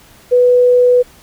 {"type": "tone", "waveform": "sine", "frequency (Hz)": 493.9, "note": "B4", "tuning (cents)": 0, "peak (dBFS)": -6, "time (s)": [0.31, 1.03], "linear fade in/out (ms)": 20, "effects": ["pink hiss -44 dBFS RMS until 1.22 s"]}